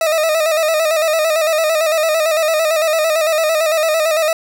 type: tone with vibrato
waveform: 40% pulse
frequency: 633 Hz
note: D#5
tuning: 30 cents sharp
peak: -12 dBFS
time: 0.01-4.33 s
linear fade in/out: 2 ms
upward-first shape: square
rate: 8.9 Hz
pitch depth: 55 cents each way
effects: none